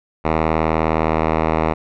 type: tone with low-pass filter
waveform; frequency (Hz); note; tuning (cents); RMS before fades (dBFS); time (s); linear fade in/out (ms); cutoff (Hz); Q
5% pulse; 79.6; D#2; +40; -18; 0.24-1.74; 20; 1700; 1.2
effects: none